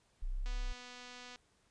sine exponential two-way sweep, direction up then down, 30.31 to 35.82 to 30.31 Hz, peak -34 dBFS, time 0.22-0.73 s, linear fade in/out 10 ms, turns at 0.57 s
click train, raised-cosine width 0.2 ms, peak -34 dBFS, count 223, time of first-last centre 0.46-1.359 s, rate 247 Hz
effects pink hiss -72 dBFS RMS until 1.7 s + resampled to 22050 Hz

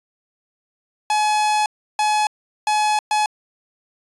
45% pulse tone bursts at uneven times, 848 Hz, G#5, 36 cents sharp, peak -16 dBFS, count 4, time 1.1-1.66 / 1.99-2.27 / 2.67-2.99 / 3.11-3.26 s, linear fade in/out 2 ms, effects resampled to 24000 Hz

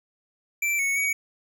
square tone with pitch steps, 2339 / 2213 / 2253 Hz, D7 / C#7 / C#7, -8 / -3 / +28 cents, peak -23 dBFS, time 0.62-1.13 s, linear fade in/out 5 ms, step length 170 ms, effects none

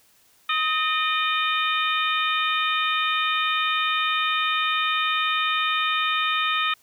harmonic tone with a mistuned harmonic, 610 Hz, D#5, 34 cents flat, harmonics 2 / 3 / 4 / 5 / 6, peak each -24 / -29 / -27 / -30 / -28 dBFS, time 0.49-6.74 s, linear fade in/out 5 ms, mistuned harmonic 2, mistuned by +55 cents, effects white hiss -59 dBFS RMS until 6.82 s

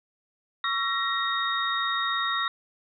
sine tone cluster, 1123 / 1346 / 1882 / 3727 Hz, C#6 / E6 / A#6 / A#7, +22 / +36 / +16 / -1 cents, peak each -30 dBFS, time 0.64-2.48 s, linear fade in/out 2 ms, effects none

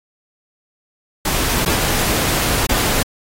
pink noise with dropouts, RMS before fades -18 dBFS, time 1.25-3.03 s, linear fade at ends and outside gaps 5 ms, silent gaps 1.651-1.659 / 2.668-2.691 s, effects AAC 48 kbps

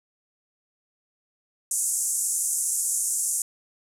pink band-pass noise, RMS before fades -26 dBFS, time 1.71-3.42 s, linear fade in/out 2 ms, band 6800 to 11000 Hz, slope 48 dB/octave, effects none

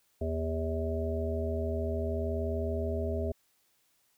harmonic tone, 80.6 Hz, E2, 38 cents flat, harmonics 1 / 3 / 5 / 7 / 8, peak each -32 / -38 / -36 / -41 / -37 dBFS, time 0.21-3.32 s, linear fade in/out 5 ms, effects white hiss -71 dBFS RMS until 4.17 s

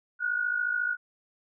sine tone pair together, 1445.9 / 1500 Hz, F#6 / F#6, -40 / +23 cents, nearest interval minor second, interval 63 cents, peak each -27 / -31 dBFS, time 0.19-0.97 s, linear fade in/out 50 ms, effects none

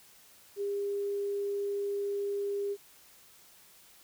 sine tone, 403 Hz, G4, 48 cents sharp, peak -30 dBFS, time 0.56-2.77 s, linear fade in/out 50 ms, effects white hiss -58 dBFS RMS until 4.03 s

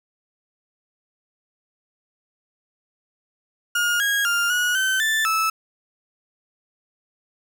35% pulse tone with pitch steps, 1426 / 1640 / 1402 / 1456 / 1537 / 1764 / 1308 Hz, F6 / G#6 / F6 / F#6 / G6 / A6 / E6, +36 / -22 / +6 / -28 / -35 / +4 / -14 cents, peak -17 dBFS, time 3.75-5.5 s, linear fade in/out 5 ms, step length 250 ms, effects none

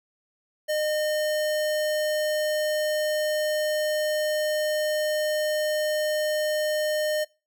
square tone, 610 Hz, D#5, 34 cents flat, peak -24 dBFS, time 0.68-7.25 s, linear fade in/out 20 ms, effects noise-tail reverb RT60 0.3 s tail -23 dB re dry

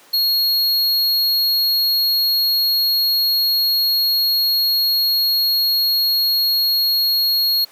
square tone, 4300 Hz, C8, 47 cents sharp, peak -15 dBFS, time 0.13-7.65 s, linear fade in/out 10 ms, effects pink hiss -47 dBFS RMS until 7.71 s + high-pass 400 Hz 12 dB/octave

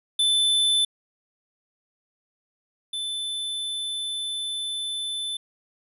square tone pair in turn, 3520 / 3520 Hz, A7 / A7, 0 / 0 cents, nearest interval unison, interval 0 cents, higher neither, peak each -19 / -28 dBFS, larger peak first, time 0.19-0.85 / 2.93-5.37 s, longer second, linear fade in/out 5 ms, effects resampled to 32000 Hz

